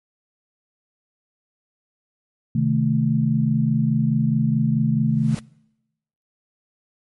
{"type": "chord", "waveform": "sine", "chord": "A diminished", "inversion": "first", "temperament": "equal", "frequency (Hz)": [130.81, 155.56, 220], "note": ["C3", "Eb3", "A3"], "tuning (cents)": [0, 0, 0], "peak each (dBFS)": -21, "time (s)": [2.55, 5.35], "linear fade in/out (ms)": 5}
{"type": "noise with exponential growth", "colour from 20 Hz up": "pink", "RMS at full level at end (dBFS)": -34, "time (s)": [5.06, 5.39], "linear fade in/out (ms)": 0, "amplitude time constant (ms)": 71}
{"effects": ["noise-tail reverb RT60 0.9 s tail -24 dB re dry", "MP3 48 kbps"]}